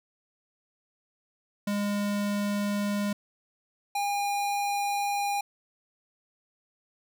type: tone pair in turn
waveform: square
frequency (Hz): 204.3 / 810.2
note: G#3 / G#5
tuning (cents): -28 / -43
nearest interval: 2 octaves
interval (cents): 2385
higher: second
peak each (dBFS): -27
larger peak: neither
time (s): 1.67-3.13 / 3.95-5.41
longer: neither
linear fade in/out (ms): 5
effects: none